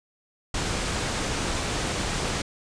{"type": "low-pass noise", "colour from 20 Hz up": "pink", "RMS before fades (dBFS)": -28, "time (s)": [0.54, 2.42], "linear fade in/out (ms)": 5, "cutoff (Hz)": 9200, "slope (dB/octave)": 24, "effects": ["resampled to 22050 Hz"]}